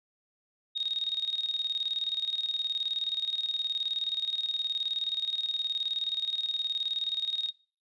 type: tone with tremolo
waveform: sine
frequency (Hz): 3729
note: A#7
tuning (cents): 0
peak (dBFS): -26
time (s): 0.75-7.51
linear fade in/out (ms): 20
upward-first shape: square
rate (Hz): 19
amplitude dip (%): 65
effects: noise-tail reverb RT60 0.4 s tail -23 dB re dry + resampled to 22050 Hz